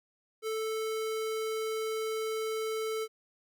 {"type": "tone", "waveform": "square", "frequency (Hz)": 440, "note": "A4", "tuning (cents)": 0, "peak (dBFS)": -32, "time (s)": [0.42, 3.08], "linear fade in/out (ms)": 50, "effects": []}